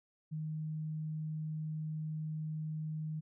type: tone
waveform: sine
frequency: 155.56 Hz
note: D#3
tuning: in tune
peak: -36 dBFS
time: 0.31-3.21 s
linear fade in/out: 20 ms
effects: none